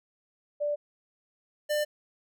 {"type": "tone pair in turn", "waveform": ["sine", "square"], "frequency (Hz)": [587.3, 597.2], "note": ["D5", "D5"], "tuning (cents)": [0, 29], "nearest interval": "unison", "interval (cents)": 29, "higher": "second", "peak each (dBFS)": -26, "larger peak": "neither", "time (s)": [[0.6, 0.76], [1.69, 1.85]], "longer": "neither", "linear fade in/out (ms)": 20, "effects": []}